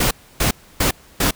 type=noise bursts; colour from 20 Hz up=pink; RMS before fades=-17 dBFS; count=4; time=0-1.31 s; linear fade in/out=5 ms; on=110 ms; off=290 ms; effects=pink hiss -48 dBFS RMS until 1.35 s